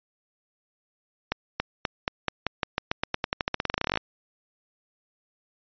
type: accelerating click train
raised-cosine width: 0.3 ms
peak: -8 dBFS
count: 29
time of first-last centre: 1.32-3.973 s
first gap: 280 ms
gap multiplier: 0.9
effects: resampled to 11025 Hz